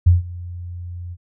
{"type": "tone with ADSR envelope", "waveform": "sine", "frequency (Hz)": 87.9, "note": "F2", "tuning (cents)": 12, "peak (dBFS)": -6, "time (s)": [0.06, 1.17], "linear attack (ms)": 12, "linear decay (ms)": 150, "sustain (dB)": -22, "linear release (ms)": 46, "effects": []}